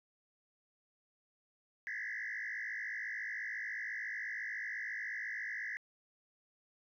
sine tone with frequency modulation, 1844 Hz, A#6, 19 cents flat, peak -37 dBFS, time 1.87-5.77 s, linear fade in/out 0 ms, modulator 54.1 Hz, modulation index 3.9, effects tanh soft clip ceiling -34 dBFS

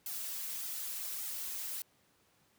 blue noise with flanger, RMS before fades -40 dBFS, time 0.06-1.82 s, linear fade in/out 2 ms, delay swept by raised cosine 1.7 to 6.6 ms, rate 1.7 Hz, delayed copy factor -0.85, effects pink hiss -70 dBFS RMS until 2.58 s + high-pass 100 Hz 12 dB/octave

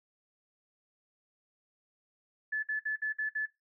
sine tone bursts, 1730 Hz, A6, 30 cents flat, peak -29 dBFS, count 6, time 2.52-3.46 s, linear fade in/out 10 ms, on 110 ms, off 56 ms, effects noise-tail reverb RT60 0.2 s tail -18 dB re dry

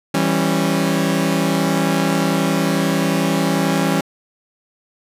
sawtooth chord, C# diminished, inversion first, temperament equal with one note detuned, 164.81 / 196 / 274.5 Hz, E3 / G3 / C#4, 0 / 0 / -17 cents, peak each -16 dBFS, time 0.14-4.01 s, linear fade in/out 5 ms, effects resampled to 32000 Hz

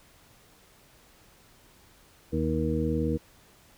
harmonic tone, 78.8 Hz, D#2, 23 cents sharp, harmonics 1 / 2 / 3 / 4 / 6, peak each -31 / -31 / -31 / -31 / -31 dBFS, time 2.32-3.18 s, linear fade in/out 20 ms, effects pink hiss -58 dBFS RMS until 3.77 s

